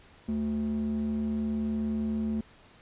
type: tone with band-pass filter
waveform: square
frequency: 73.42 Hz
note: D2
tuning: in tune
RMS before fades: -30 dBFS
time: 0.28-2.41 s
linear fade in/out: 5 ms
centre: 240 Hz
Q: 4.9
effects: pink hiss -56 dBFS RMS until 2.81 s + resampled to 8000 Hz